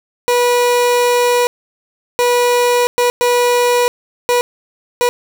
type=tone bursts at uneven times; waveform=30% pulse; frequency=487.1 Hz; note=B4; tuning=24 cents flat; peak=-8 dBFS; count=6; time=0.28-1.47 / 2.19-2.87 / 2.98-3.1 / 3.21-3.88 / 4.29-4.41 / 5.01-5.09 s; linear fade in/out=0 ms; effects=7-bit